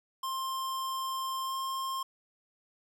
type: tone with pitch glide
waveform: square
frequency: 1055 to 1062.3 Hz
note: C6 to C6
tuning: +14 to +26 cents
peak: -33 dBFS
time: 0.23-2.03 s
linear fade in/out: 5 ms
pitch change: +12 cents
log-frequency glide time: 1.43-1.54 s
effects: none